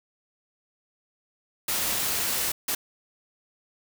white noise bursts at uneven times, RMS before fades -27 dBFS, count 2, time 1.68-2.52 / 2.68-2.75 s, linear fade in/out 5 ms, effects none

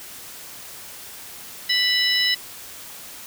harmonic tone with a mistuned harmonic, 987.8 Hz, B5, in tune, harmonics 2 / 3 / 4 / 5, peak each -23 / -23 / -23 / -23 dBFS, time 1.69-2.35 s, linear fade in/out 10 ms, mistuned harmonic 5, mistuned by +91 cents, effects white hiss -39 dBFS RMS until 3.26 s

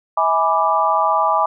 sine chord, E dominant seventh, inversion none, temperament equal with one note detuned, 646.1 / 830.6 / 987.8 / 1174.7 Hz, E5 / G#5 / B5 / D6, -35 / 0 / 0 / 0 cents, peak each -21 / -19 / -19 / -18 dBFS, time 0.17-1.46 s, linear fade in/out 5 ms, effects none

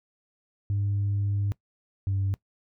sine tone pair in turn, 100.8 / 97.48 Hz, G2 / G2, +49 / -9 cents, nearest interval minor second, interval 58 cents, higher first, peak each -22 dBFS, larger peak neither, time 0.7-1.52 / 2.07-2.34 s, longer first, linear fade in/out 0 ms, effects noise-tail reverb RT60 0.1 s tail -22 dB re dry + tanh soft clip ceiling -21 dBFS

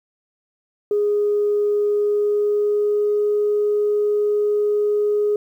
sine tone with pitch glide, 413.8 to 416.4 Hz, G#4 to G#4, -6 to +5 cents, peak -15 dBFS, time 0.91-5.36 s, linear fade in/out 2 ms, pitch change +11 cents, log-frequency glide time 1.88-3.31 s, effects tanh soft clip ceiling -11 dBFS + 9-bit

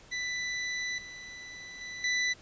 sawtooth tone with level steps, 1987 Hz, B6, 10 cents sharp, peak -28 / -39 / -35 / -23 dBFS, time 0.11-2.34 s, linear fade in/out 20 ms, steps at 0.98 / 1.81 / 2.04 s, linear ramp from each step 2 ms, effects pink hiss -55 dBFS RMS until 2.41 s + resampled to 16000 Hz

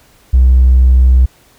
triangle tone with tanh clipping, 63.4 Hz, B1, 46 cents sharp, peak -3 dBFS, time 0.33-1.26 s, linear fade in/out 10 ms, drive 1 dB, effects pink hiss -48 dBFS RMS until 1.58 s

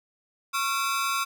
sawtooth ring-modulated tone, 1234 Hz, D#6, 15 cents flat, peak -18 dBFS, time 0.53-1.25 s, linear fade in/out 20 ms, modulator 134 Hz, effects none

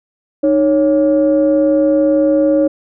sine tone pair together, 307.7 / 554.4 Hz, D#4 / C#5, -19 / 0 cents, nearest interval minor seventh, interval 1019 cents, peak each -11 dBFS, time 0.43-2.68 s, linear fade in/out 10 ms, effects tanh soft clip ceiling -3 dBFS

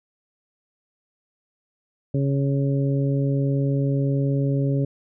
harmonic tone, 138.59 Hz, C#3, in tune, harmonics 1 / 2 / 3 / 4, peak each -20 / -26 / -30 / -32 dBFS, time 2.14-4.85 s, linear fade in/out 5 ms, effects none

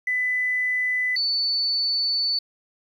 triangle tone pair in turn, 2000 / 4490 Hz, B6 / C#8, +21 / +21 cents, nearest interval octave + major second, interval 1400 cents, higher second, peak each -17 dBFS, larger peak neither, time 0.07-1.16 / 1.16-2.39 s, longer second, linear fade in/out 5 ms, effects tanh soft clip ceiling -19 dBFS

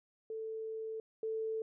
sine tone pair in turn, 442.4 / 442.4 Hz, A4 / A4, +9 / +9 cents, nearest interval unison, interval 0 cents, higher neither, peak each -38 / -34 dBFS, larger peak second, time 0.3-1 / 1.23-1.62 s, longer first, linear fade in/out 2 ms, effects none

